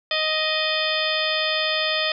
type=harmonic tone with a mistuned harmonic; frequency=624 Hz; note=D#5; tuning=5 cents sharp; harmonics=1 / 2 / 3 / 4 / 5 / 6 / 7 / 8; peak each=-27 / -31 / -28 / -28 / -28 / -27 / -32 / -31 dBFS; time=0.11-2.12 s; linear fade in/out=2 ms; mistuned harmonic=6; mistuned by=-96 cents; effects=none